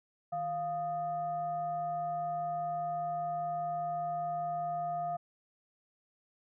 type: tone with frequency modulation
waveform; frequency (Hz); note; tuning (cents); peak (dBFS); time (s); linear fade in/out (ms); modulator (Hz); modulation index
sine; 698.5; F5; 0; -32; 0.32-5.17; 10; 542; 0.41
effects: none